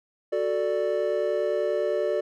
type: chord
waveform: triangle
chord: D major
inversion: first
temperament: equal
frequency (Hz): 370 / 440 / 587.3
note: F#4 / A4 / D5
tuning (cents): 0 / 0 / 0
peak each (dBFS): -27 / -26 / -24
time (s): 0.32-2.21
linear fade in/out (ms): 10
effects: none